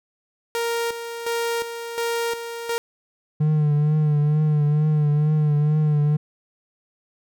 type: tone with tremolo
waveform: sawtooth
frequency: 466.2 Hz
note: A#4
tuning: in tune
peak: -18 dBFS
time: 0.55-2.78 s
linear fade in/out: 0 ms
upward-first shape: square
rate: 1.4 Hz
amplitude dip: 60%
type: tone with vibrato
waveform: triangle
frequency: 150.5 Hz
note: D3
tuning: 43 cents sharp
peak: -14 dBFS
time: 3.4-6.17 s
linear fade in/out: 10 ms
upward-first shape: triangle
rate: 2.2 Hz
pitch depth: 48 cents each way
effects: none